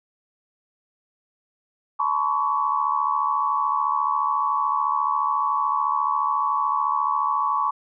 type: tone cluster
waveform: sine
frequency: 864 / 979 / 1054 / 1128 Hz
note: A5 / B5 / C6 / C#6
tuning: -32 / -15 / +12 / +30 cents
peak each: -28 / -28 / -27 / -22 dBFS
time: 1.99-7.71 s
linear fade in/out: 10 ms
effects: none